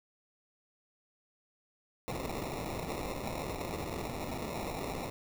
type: noise with sample-and-hold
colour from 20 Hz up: white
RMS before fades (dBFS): -38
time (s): 2.08-5.1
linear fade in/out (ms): 0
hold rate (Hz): 1575
effects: none